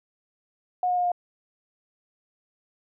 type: tone with pitch steps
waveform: sine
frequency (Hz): 725 / 719.6 / 714.2 / 708.9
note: F#5 / F#5 / F5 / F5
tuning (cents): -35 / -48 / +39 / +26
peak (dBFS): -21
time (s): 0.83-1.118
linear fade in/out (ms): 2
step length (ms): 72
effects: none